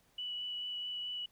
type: tone with vibrato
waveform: sine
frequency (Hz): 2954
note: F#7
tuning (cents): -3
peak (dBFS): -37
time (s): 0.18-1.26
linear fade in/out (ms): 5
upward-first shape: triangle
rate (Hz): 4.6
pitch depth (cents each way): 12
effects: pink hiss -70 dBFS RMS until 1.31 s